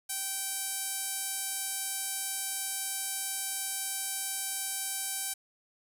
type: tone with band-pass filter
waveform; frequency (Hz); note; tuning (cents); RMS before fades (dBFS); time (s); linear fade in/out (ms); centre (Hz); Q
sawtooth; 777; G5; -16; -35; 0.09-5.34; 10; 10000; 1.9
effects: 9-bit